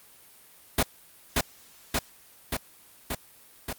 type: noise with echo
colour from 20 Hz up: pink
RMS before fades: -22 dBFS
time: 0.78-0.83 s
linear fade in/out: 5 ms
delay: 580 ms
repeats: 5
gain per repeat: -2 dB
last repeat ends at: 3.73 s
effects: white hiss -54 dBFS RMS until 3.78 s + Opus 32 kbps